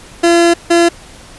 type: tone bursts at uneven times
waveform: 30% pulse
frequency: 340.7 Hz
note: F4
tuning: 43 cents flat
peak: -4 dBFS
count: 2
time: 0.23-0.54 / 0.7-0.89 s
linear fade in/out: 10 ms
effects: pink hiss -37 dBFS RMS until 1.38 s + resampled to 24000 Hz